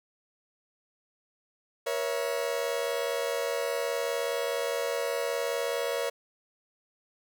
40% pulse chord, A# diminished, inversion none, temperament equal with one note detuned, 475.1 / 554.4 / 659.3 Hz, A#4 / C#5 / E5, +33 / 0 / 0 cents, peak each -31 / -31 / -35 dBFS, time 1.86-6.1 s, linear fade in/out 10 ms, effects none

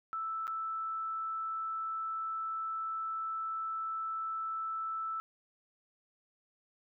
sine tone with dropouts, 1318.5 Hz, E6, in tune, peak -34 dBFS, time 0.13-5.2 s, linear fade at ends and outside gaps 0 ms, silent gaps 0.47-0.478 s, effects none

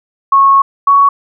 sine tone pair in turn, 1098 / 1118.5 Hz, C#6 / C#6, -17 / +15 cents, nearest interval unison, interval 32 cents, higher second, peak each -4 dBFS, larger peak neither, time 0.32-0.62 / 0.87-1.09 s, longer first, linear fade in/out 5 ms, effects none

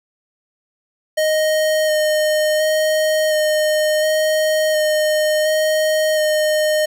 square tone with vibrato, 618 Hz, D#5, 12 cents flat, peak -15 dBFS, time 1.17-6.86 s, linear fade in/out 10 ms, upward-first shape square, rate 0.7 Hz, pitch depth 11 cents each way, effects 8-bit

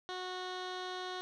15% pulse tone with low-pass filter, 367 Hz, F#4, 14 cents flat, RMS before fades -41 dBFS, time 0.09-1.21 s, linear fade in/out 0 ms, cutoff 4100 Hz, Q 2.1, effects none

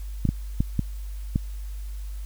clicks, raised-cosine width 5 ms, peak -9 dBFS, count 5, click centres 0.253 / 0.29 / 0.605 / 0.793 / 1.359 s, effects added 50 Hz sine -31 dBFS peak until 2.25 s + white hiss -53 dBFS RMS until 2.25 s

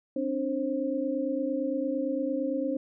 sine tone cluster, 266.1 / 294.9 / 531 Hz, C4 / D4 / C5, +29 / +7 / +25 cents, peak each -31 / -31 / -31 dBFS, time 0.16-2.77 s, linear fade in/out 5 ms, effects none

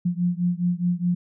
sine beating tone pair, 174.4 / 179.2 Hz, F3 / F3, -2 / +45 cents, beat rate 4.8 Hz, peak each -23 / -24 dBFS, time 0.05-1.15 s, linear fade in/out 10 ms, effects none

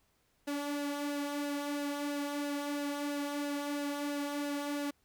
sawtooth tone with flanger, 288.1 Hz, D4, 33 cents flat, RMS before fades -36 dBFS, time 0.47-4.91 s, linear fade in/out 10 ms, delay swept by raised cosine 0.87 to 3.07 ms, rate 3 Hz, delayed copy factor -0.5, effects pink hiss -73 dBFS RMS until 5.04 s

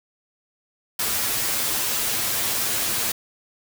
white noise with comb filter, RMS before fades -24 dBFS, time 0.99-3.12 s, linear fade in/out 5 ms, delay 8.9 ms, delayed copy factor +0.65, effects none

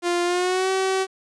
sawtooth tone with pitch glide, 349.2 to 380.8 Hz, F4 to F#4, 0 to +50 cents, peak -16 dBFS, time 0.02-1.07 s, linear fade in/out 50 ms, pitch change +150 cents, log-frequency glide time 0.24-0.7 s, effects resampled to 22050 Hz + 9-bit

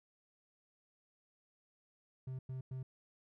triangle tone bursts, 130 Hz, C3, 11 cents flat, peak -38 dBFS, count 3, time 2.27-2.83 s, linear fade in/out 5 ms, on 120 ms, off 100 ms, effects none

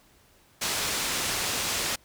white low-pass noise, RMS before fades -29 dBFS, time 0.61-1.96 s, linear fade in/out 10 ms, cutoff 7500 Hz, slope 12 dB/octave, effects pink hiss -60 dBFS RMS until 2.04 s

